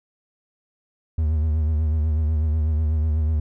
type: tone with vibrato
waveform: triangle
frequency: 77.7 Hz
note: D#2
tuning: 2 cents flat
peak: -16 dBFS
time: 1.18-3.4 s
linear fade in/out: 5 ms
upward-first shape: triangle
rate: 8.1 Hz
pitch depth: 73 cents each way
effects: none